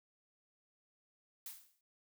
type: noise with exponential decay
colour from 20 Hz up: blue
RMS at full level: -44 dBFS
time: 1.46-1.81 s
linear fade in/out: 2 ms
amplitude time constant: 74 ms
effects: noise-tail reverb RT60 0.1 s tail -26 dB re dry